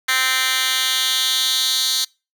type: tone with high-pass filter sweep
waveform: 10% pulse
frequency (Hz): 260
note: C4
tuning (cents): -11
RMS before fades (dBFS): -19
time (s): 0.08-2.05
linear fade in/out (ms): 10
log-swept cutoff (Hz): 2100 to 4300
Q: 2.4
effects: noise-tail reverb RT60 0.3 s tail -26 dB re dry